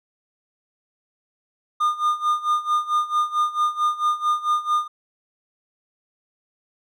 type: tone with tremolo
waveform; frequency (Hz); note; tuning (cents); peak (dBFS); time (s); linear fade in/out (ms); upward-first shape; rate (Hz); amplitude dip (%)
triangle; 1215; D#6; -42; -14; 1.8-4.88; 10; sine; 4.5; 85
effects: none